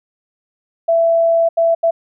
sine tone bursts at uneven times, 666 Hz, E5, 18 cents sharp, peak -10 dBFS, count 3, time 0.88-1.49 / 1.57-1.75 / 1.83-1.91 s, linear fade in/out 10 ms, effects none

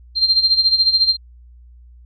sine tone with tremolo, 4171 Hz, C8, 6 cents flat, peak -9 dBFS, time 0.15-1.17 s, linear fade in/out 50 ms, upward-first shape sine, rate 14 Hz, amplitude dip 75%, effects added 60 Hz sine -41 dBFS peak until 2.05 s

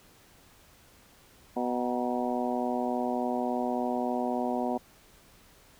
harmonic tone with a mistuned harmonic, 123.47 Hz, B2, in tune, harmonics 2 / 3 / 4 / 5 / 6 / 7 / 8, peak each -31 / -36 / -37 / -35 / -33 / -43 / -39 dBFS, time 1.56-4.78 s, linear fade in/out 10 ms, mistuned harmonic 8, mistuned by -57 cents, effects pink hiss -58 dBFS RMS until 5.79 s

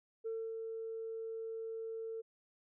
sine tone with ADSR envelope, 450 Hz, A4, 39 cents sharp, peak -35 dBFS, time 0.24-2.22 s, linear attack 25 ms, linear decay 260 ms, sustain -4 dB, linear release 19 ms, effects tanh soft clip ceiling -33 dBFS

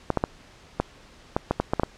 clicks, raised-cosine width 1 ms, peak -7 dBFS, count 10, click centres 0.103 / 0.173 / 0.239 / 0.8 / 1.365 / 1.51 / 1.6 / 1.735 / 1.797 / 1.834 s, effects pink hiss -51 dBFS RMS until 1.97 s + low-pass 6000 Hz 12 dB/octave

